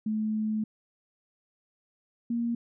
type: tone pair in turn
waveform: sine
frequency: 216.1 / 234.8 Hz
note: A3 / A#3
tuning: -31 / +13 cents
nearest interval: minor second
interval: 144 cents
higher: second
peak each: -26 dBFS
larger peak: neither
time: 0.06-0.64 / 2.3-2.55 s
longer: first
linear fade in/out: 5 ms
effects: none